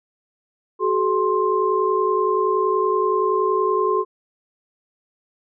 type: tone cluster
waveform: sine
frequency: 376.6 / 427.2 / 1053 Hz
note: F#4 / G#4 / C6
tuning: +31 / +49 / +11 cents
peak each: -21 dBFS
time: 0.79-4.05 s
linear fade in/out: 50 ms
effects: none